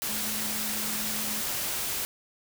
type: tone in noise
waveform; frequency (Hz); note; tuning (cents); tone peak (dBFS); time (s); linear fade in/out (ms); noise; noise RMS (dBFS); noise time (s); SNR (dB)
sine; 214; A3; -48; -39; 0.09-1.41; 0; white; -31; 0.02-2.05; -11
effects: none